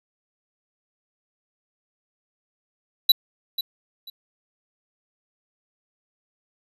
square tone with echo, 3951 Hz, B7, in tune, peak -11 dBFS, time 3.09-3.12 s, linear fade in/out 5 ms, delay 490 ms, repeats 2, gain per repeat -13 dB, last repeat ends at 4.1 s, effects resampled to 32000 Hz

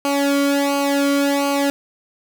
sawtooth tone with flanger, 281.4 Hz, C#4, 26 cents sharp, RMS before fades -18 dBFS, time 0.05-1.7 s, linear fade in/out 0 ms, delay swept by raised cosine 0.55 to 1.14 ms, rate 1.4 Hz, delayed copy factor -0.9, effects none

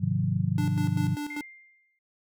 sine chord, Ab dominant seventh, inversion none, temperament equal with one note detuned, 103.83 / 130.81 / 155.56 / 180.46 Hz, Ab2 / C3 / Eb3 / Gb3, 0 / 0 / 0 / -43 cents, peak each -29 dBFS, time 0-1.16 s, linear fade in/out 20 ms
square tone with tremolo, 293.7 Hz, D4, in tune, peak -31 dBFS, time 0.58-1.41 s, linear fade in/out 2 ms, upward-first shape square, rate 5.1 Hz, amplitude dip 65%
sine tone with exponential decay, 2104 Hz, C7, 9 cents sharp, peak -34 dBFS, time 1.3-1.99 s, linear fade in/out 5 ms, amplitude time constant 150 ms
effects none

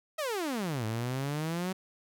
sawtooth exponential two-way sweep, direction down then up, 654 to 107.4 to 190.5 Hz, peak -27 dBFS, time 0.18-1.73 s, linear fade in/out 10 ms, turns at 0.85 s, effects none

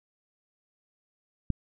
click, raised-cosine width 5 ms, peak -14 dBFS, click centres 1.503 s, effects none

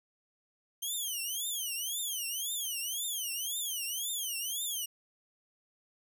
10% pulse tone with vibrato, 3136 Hz, G7, in tune, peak -26 dBFS, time 0.82-4.86 s, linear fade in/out 10 ms, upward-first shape triangle, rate 1.9 Hz, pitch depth 270 cents each way, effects none

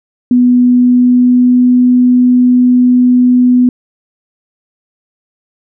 sine tone with pitch glide, 246.9 to 248.6 Hz, B3 to B3, 0 to +12 cents, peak -4 dBFS, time 0.31-3.69 s, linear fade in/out 2 ms, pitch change +12 cents, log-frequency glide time 0.65-1.7 s, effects none

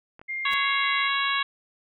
clicks, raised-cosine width 0.5 ms, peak -30 dBFS, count 2, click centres 0.194 / 0.215 s
sine tone with vibrato, 2093 Hz, C7, in tune, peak -28 dBFS, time 0.28-1.09 s, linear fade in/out 20 ms, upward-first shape square, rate 2.7 Hz, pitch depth 18 cents each way
harmonic tone, 554.4 Hz, C#5, in tune, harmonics 2 / 3 / 4 / 5 / 6 / 7, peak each -27 / -29 / -30 / -31 / -32 / -32 dBFS, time 0.45-1.43 s, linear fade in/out 5 ms
pink noise with exponential growth, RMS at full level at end -37 dBFS, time 0.46-0.54 s, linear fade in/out 2 ms, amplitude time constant 16 ms
effects none

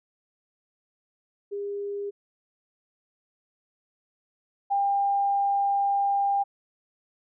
sine tone pair in turn, 404.4 / 798.8 Hz, G#4 / G5, -46 / +32 cents, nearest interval octave, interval 1178 cents, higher second, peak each -29 / -21 dBFS, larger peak second, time 1.51-2.11 / 4.7-6.44 s, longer second, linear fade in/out 20 ms, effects none

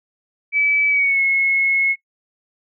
sine tone with pitch glide, 2298 to 2178 Hz, D7 to C#7, -38 to -31 cents, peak -14 dBFS, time 0.52-1.96 s, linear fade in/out 50 ms, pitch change -93 cents, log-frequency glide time 0.89-1.21 s, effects noise-tail reverb RT60 0.1 s tail -20 dB re dry

